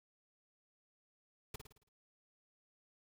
pink noise with echo, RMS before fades -44 dBFS, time 1.54-1.56 s, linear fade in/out 5 ms, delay 55 ms, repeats 6, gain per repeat -6 dB, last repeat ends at 1.89 s, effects none

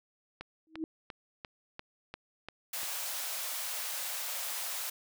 click train, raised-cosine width 0.3 ms, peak -25 dBFS, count 8, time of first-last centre 0.41-2.832 s, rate 2.89 Hz
sine tone with exponential growth, 318.6 Hz, D#4, 41 cents sharp, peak -29 dBFS, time 0.67-0.84 s, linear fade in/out 1 ms, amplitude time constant 35 ms
white high-pass noise, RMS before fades -37 dBFS, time 2.73-4.9 s, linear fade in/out 5 ms, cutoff 520 Hz, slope 48 dB/octave
effects none

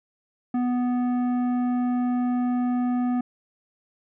sine tone with tanh clipping, 246.9 Hz, B3, in tune, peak -23 dBFS, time 0.54-3.21 s, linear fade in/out 5 ms, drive 11 dB, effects none

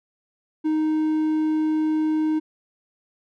triangle tone, 311.1 Hz, D#4, in tune, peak -17 dBFS, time 0.64-2.4 s, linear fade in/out 20 ms, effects none

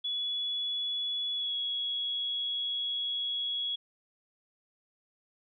sine tone with pitch glide, 3400 to 3342 Hz, G#7 to G#7, +40 to +10 cents, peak -30 dBFS, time 0.04-3.76 s, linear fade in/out 10 ms, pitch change -30 cents, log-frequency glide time 1.34-1.55 s, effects none

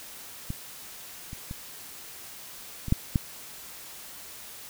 clicks, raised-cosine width 5 ms, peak -19 / -26 / -23 / -21 / -8 / -10 dBFS, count 6, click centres 0.504 / 1.331 / 1.511 / 2.883 / 2.924 / 3.158 s, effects white hiss -44 dBFS RMS until 4.69 s

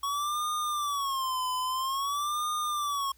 square tone with vibrato, 1111 Hz, C#6, 4 cents sharp, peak -29 dBFS, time 0.03-3.12 s, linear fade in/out 5 ms, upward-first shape sine, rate 0.5 Hz, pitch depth 160 cents each way, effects added 60 Hz sine -60 dBFS peak until 3.17 s + white hiss -64 dBFS RMS until 3.17 s

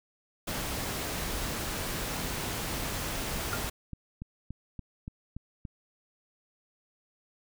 pink noise, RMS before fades -34 dBFS, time 0.47-3.7 s, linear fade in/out 10 ms
click train, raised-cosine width 5 ms, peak -26 dBFS, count 9, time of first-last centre 3.36-5.652 s, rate 3.49 Hz
sine tone with exponential decay, 1396.9 Hz, F6, in tune, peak -27 dBFS, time 3.53-3.62 s, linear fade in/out 1 ms, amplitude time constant 18 ms
effects none

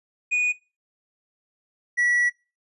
triangle tone pair in turn, 2467 / 1940.6 Hz, D#7 / B6, -15 / -31 cents, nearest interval major third, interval 416 cents, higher first, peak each -17 dBFS, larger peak neither, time 0.31-0.53 / 1.97-2.3 s, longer second, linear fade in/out 20 ms, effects noise-tail reverb RT60 0.3 s tail -22 dB re dry + resampled to 24000 Hz

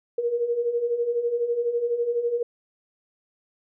sine beating tone pair, 465.5 / 477.5 Hz, A#4 / A#4, -2 / +42 cents, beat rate 12 Hz, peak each -29 / -23 dBFS, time 0.18-2.43 s, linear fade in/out 5 ms, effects none

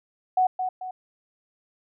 sine tone with echo, 742 Hz, F#5, 5 cents sharp, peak -17 dBFS, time 0.37-0.47 s, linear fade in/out 5 ms, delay 220 ms, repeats 2, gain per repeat -7 dB, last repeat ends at 0.91 s, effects none

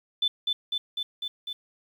sine tone with echo, 3513 Hz, A7, 3 cents flat, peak -21 dBFS, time 0.22-0.28 s, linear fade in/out 5 ms, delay 250 ms, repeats 5, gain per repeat -2 dB, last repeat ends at 1.53 s, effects 9-bit

